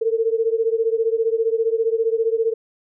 sine beating tone pair, 447.1 / 462.1 Hz, A4 / A#4, +28 / -15 cents, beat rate 15 Hz, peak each -19 / -21 dBFS, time 0.01-2.54 s, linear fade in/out 10 ms, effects none

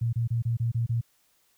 sine tone bursts, 116.54 Hz, A#2, in tune, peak -23 dBFS, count 7, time 0.01-1.012 s, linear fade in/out 10 ms, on 120 ms, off 27 ms, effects white hiss -67 dBFS RMS until 1.57 s

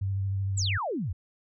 sine tone with vibrato, 97.5 Hz, G2, 9 cents flat, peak -26 dBFS, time 0.01-0.78 s, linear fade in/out 10 ms, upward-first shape sine, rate 13 Hz, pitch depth 22 cents each way
sine exponential sweep, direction down, 8190 to 73.42 Hz, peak -28 dBFS, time 0.57-1.13 s, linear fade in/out 10 ms
effects none

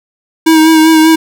square tone with vibrato, 318.5 Hz, D#4, 41 cents sharp, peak -4 dBFS, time 0.46-1.16 s, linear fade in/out 10 ms, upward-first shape sine, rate 5.1 Hz, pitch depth 27 cents each way, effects none

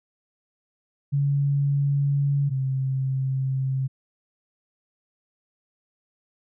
sine tone pair in turn, 141.2 / 133 Hz, C#3 / C3, +32 / +29 cents, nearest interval minor second, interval 103 cents, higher first, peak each -19 / -22 dBFS, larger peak first, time 1.12-2.5 / 2.5-3.88 s, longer neither, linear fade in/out 20 ms, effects none

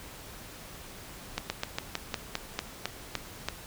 slowing click train, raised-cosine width 0.2 ms, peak -12 dBFS, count 11, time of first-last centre 1.38-3.486 s, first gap 120 ms, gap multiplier 1.12, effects pink hiss -46 dBFS RMS until 3.66 s

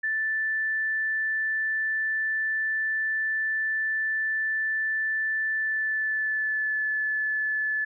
sine tone with pitch glide, 1760 to 1732.8 Hz, A6 to A6, 0 to -27 cents, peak -24 dBFS, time 0.03-7.85 s, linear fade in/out 10 ms, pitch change -27 cents, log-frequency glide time 5.54-6.82 s, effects none

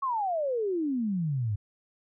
sine exponential sweep, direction down, 1124 to 98 Hz, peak -26 dBFS, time 0.02-1.56 s, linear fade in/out 10 ms, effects none

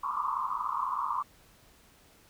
pink band-pass noise, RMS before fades -32 dBFS, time 0.03-1.23 s, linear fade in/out 10 ms, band 960 to 1200 Hz, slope 96 dB/octave, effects pink hiss -60 dBFS RMS until 2.29 s

